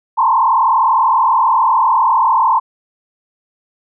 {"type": "tone with frequency modulation", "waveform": "sine", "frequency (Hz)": 973, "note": "B5", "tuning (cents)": -26, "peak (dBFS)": -9, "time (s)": [0.17, 2.6], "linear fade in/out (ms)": 20, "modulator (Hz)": 39.7, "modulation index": 2.5, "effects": []}